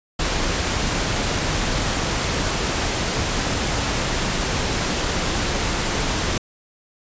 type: noise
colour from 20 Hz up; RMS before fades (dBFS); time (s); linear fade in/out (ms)
pink; -22; 0.19-6.38; 5
effects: resampled to 16000 Hz